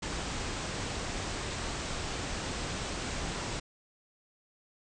pink low-pass noise, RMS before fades -36 dBFS, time 0.02-3.6 s, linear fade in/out 10 ms, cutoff 8500 Hz, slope 96 dB/octave, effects none

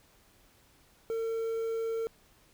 triangle tone with quantisation, 453 Hz, A#4, 50 cents flat, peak -28 dBFS, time 1.1-2.07 s, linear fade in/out 0 ms, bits 9, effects pink hiss -63 dBFS RMS until 2.53 s

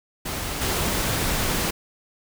pink noise with level steps, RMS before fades -29 / -24 dBFS, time 0.25-1.71 s, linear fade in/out 10 ms, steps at 0.61 s, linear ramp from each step 10 ms, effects none

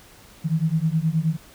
sine beating tone pair, 155.56 / 165.06 Hz, D#3 / E3, 0 / +3 cents, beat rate 9.5 Hz, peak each -22 dBFS, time 0.44-1.37 s, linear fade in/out 20 ms, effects pink hiss -49 dBFS RMS until 1.54 s

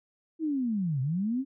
sine linear two-way sweep, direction down then up, 329.6 to 124.9 to 278.8 Hz, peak -26 dBFS, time 0.39-1.45 s, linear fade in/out 50 ms, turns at 1.01 s, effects none

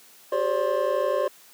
triangle tone cluster, 378.5 / 408.9 / 530 / 581 / 1060 Hz, F#4 / G#4 / C5 / D5 / C6, +39 / -27 / +22 / -19 / +22 cents, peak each -29 / -31 / -24 / -23 / -29 dBFS, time 0.32-1.28 s, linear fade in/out 5 ms, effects white hiss -52 dBFS RMS until 1.53 s + high-pass 200 Hz 12 dB/octave

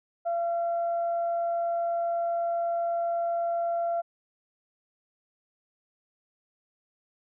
sine tone with frequency modulation, 682 Hz, F5, 41 cents flat, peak -25 dBFS, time 0.25-4.02 s, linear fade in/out 20 ms, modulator 682 Hz, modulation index 0.22, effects none

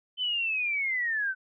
sine linear sweep, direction down, 3067 to 1500 Hz, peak -26 dBFS, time 0.17-1.35 s, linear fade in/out 50 ms, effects none

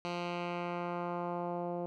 10% pulse tone with low-pass filter sweep, 174.61 Hz, F3, in tune, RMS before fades -37 dBFS, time 0.05-1.86 s, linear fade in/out 0 ms, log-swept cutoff 4100 to 580 Hz, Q 1.3, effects none

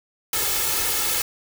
white noise with comb filter, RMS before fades -23 dBFS, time 0.33-1.22 s, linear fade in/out 2 ms, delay 2.3 ms, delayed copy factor +0.8, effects none

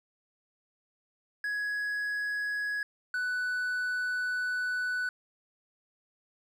triangle tone pair in turn, 1672 / 1489.6 Hz, G#6 / F#6, +11 / +11 cents, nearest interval major second, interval 200 cents, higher first, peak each -28 / -27 dBFS, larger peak second, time 1.44-2.83 / 3.14-5.09 s, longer second, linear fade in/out 2 ms, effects none

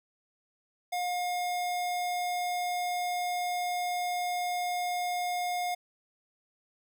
square tone, 714 Hz, F5, 38 cents sharp, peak -30 dBFS, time 0.92-5.75 s, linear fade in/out 10 ms, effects none

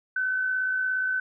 sine tone with amplitude modulation, 1517 Hz, F#6, 43 cents sharp, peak -22 dBFS, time 0.16-1.2 s, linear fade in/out 5 ms, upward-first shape sine, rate 57.1 Hz, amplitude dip 35%, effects none

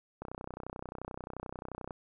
click train, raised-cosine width 1 ms, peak -26 dBFS, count 54, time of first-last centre 0.22-1.908 s, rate 31.4 Hz, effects none

